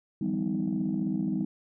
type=tone cluster; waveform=sine; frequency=159.9 / 174.9 / 198.2 / 254.1 / 314.1 Hz; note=D#3 / F3 / G3 / B3 / D#4; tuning=+48 / +3 / +19 / +49 / +16 cents; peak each=-36 / -36 / -29 / -32 / -32 dBFS; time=0.21-1.45 s; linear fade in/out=5 ms; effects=tanh soft clip ceiling -19 dBFS